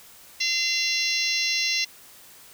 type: harmonic tone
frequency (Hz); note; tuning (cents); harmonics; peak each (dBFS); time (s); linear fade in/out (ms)
686; F5; -31; 3 / 4 / 5 / 6 / 7 / 8 / 9; -29 / -28 / -34 / -28 / -34 / -29 / -32; 0.4-1.85; 10
effects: white hiss -49 dBFS RMS until 2.53 s